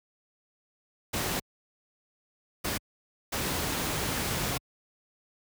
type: noise bursts at uneven times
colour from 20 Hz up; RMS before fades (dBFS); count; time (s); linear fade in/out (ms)
pink; -30; 3; 1.13-1.4 / 2.64-2.78 / 3.32-4.58; 10
effects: high-pass 60 Hz 12 dB/octave